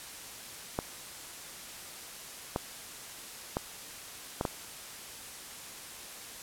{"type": "clicks", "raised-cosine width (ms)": 1, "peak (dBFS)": -15, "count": 5, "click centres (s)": [0.789, 2.561, 3.569, 4.411, 4.452], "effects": ["white hiss -45 dBFS RMS until 6.42 s", "low-pass 12000 Hz 12 dB/octave"]}